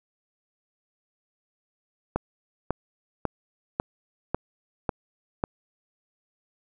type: click train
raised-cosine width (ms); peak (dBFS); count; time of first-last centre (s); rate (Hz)
1; -10; 7; 2.16-5.439; 1.83
effects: none